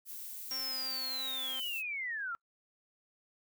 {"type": "noise", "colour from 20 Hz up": "violet", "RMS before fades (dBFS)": -44, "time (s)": [0.05, 1.83], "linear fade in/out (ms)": 50}
{"type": "linear sweep", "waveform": "sine", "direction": "down", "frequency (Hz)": [5588, 1318.5], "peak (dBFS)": -35, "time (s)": [0.51, 2.35], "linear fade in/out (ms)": 0}
{"type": "tone", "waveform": "5% pulse", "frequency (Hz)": 261.6, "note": "C4", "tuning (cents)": 0, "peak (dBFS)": -35, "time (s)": [0.51, 1.6], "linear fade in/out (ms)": 2}
{"effects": ["noise-tail reverb RT60 0.1 s tail -26 dB re dry"]}